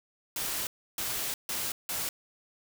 white noise bursts at uneven times, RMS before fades -33 dBFS, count 4, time 0.36-0.67 / 0.98-1.34 / 1.49-1.72 / 1.89-2.09 s, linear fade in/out 2 ms, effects none

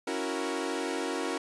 sawtooth chord, F# dominant seventh, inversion second, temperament equal, 277.2 / 329.6 / 370 / 466.2 Hz, C#4 / E4 / F#4 / A#4, 0 / 0 / 0 / 0 cents, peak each -32 dBFS, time 0.07-1.38 s, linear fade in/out 5 ms, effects resampled to 24000 Hz

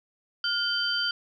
sine tone cluster, 1422 / 3099 / 4685 Hz, F6 / G7 / D8, +31 / -21 / -5 cents, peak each -29 dBFS, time 0.44-1.11 s, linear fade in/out 2 ms, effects none

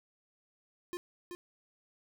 square tone with echo, 352.5 Hz, F4, 16 cents sharp, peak -37 dBFS, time 0.93-0.97 s, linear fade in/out 0 ms, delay 380 ms, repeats 1, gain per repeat -5 dB, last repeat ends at 1.35 s, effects none

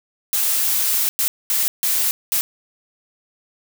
blue noise bursts at uneven times, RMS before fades -19 dBFS, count 5, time 0.33-1.09 / 1.19-1.28 / 1.5-1.68 / 1.83-2.11 / 2.32-2.41 s, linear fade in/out 0 ms, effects none

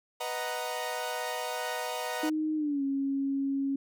sawtooth chord, B major seventh, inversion none, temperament equal, 493.9 / 622.3 / 740 / 932.3 Hz, B4 / D#5 / F#5 / A#5, 0 / 0 / 0 / 0 cents, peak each -34 dBFS, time 0.2-2.3 s, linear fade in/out 10 ms
sine tone with pitch glide, 310 to 274.6 Hz, D#4 to C#4, -6 to -16 cents, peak -27 dBFS, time 2.23-3.76 s, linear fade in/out 5 ms, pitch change -210 cents, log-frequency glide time 2.56-2.83 s
effects none

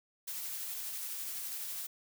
blue noise with tremolo, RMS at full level -39 dBFS, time 0.27-1.87 s, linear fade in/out 10 ms, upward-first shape triangle, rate 12 Hz, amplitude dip 25%, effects none

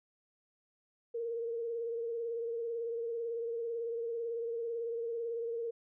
sine tone with vibrato, 464 Hz, A#4, 8 cents flat, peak -34 dBFS, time 1.14-5.71 s, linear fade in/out 10 ms, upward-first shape triangle, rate 18 Hz, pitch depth 45 cents each way, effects none

